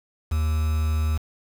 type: tone with quantisation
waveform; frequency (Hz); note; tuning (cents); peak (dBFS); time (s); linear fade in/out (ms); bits
triangle; 77.78; D#2; 0; -18; 0.31-1.18; 10; 6
effects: none